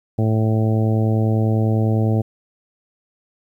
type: harmonic tone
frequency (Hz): 110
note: A2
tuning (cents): 0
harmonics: 1 / 2 / 3 / 4 / 5 / 6 / 7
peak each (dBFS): -16 / -22 / -26 / -28 / -30 / -32 / -33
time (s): 0.18-2.22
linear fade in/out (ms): 10
effects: 9-bit